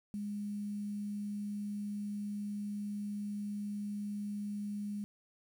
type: tone with quantisation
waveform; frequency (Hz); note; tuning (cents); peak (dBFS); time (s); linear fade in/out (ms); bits
sine; 205.6; G#3; -17; -36; 0.14-5.04; 0; 10
effects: none